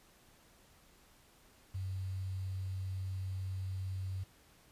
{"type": "tone with quantisation", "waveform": "sine", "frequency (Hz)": 94.4, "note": "F#2", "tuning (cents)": 35, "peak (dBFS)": -36, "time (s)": [1.74, 4.24], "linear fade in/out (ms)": 10, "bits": 10, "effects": ["pink hiss -64 dBFS RMS until 4.71 s", "resampled to 32000 Hz"]}